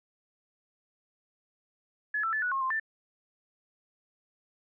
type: tone with pitch steps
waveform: sine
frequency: 1705 / 1332 / 1741 / 1470 / 1078 / 1048 / 1775 Hz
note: G#6 / E6 / A6 / F#6 / C#6 / C6 / A6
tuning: +45 / +18 / -19 / -12 / -49 / +2 / +15 cents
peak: -27 dBFS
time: 2.14-2.798 s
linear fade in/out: 5 ms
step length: 94 ms
effects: none